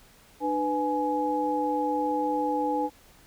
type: tone cluster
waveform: sine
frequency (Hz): 300.2 / 496.8 / 839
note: D4 / B4 / G#5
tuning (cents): +38 / +10 / +17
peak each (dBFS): -29 / -30 / -27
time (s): 0.4-2.9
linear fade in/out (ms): 50
effects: pink hiss -56 dBFS RMS until 3.26 s